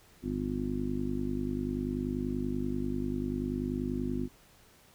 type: harmonic tone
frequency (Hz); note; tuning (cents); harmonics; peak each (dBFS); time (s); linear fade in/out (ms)
50.3; G1; +45; 1 / 2 / 3 / 4 / 5 / 6 / 7; -39 / -42 / -40 / -41 / -33 / -43 / -38; 0.22-4.29; 50
effects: pink hiss -60 dBFS RMS until 4.94 s